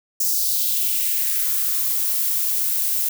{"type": "noise with high-pass filter sweep", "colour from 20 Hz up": "violet", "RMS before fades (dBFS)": -21, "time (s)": [0.2, 3.09], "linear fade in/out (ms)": 5, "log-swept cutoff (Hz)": [5900, 220], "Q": 2.3, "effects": []}